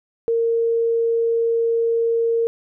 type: tone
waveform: sine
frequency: 460.8 Hz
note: A#4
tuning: 20 cents flat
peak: -16 dBFS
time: 0.28-2.47 s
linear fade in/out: 0 ms
effects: none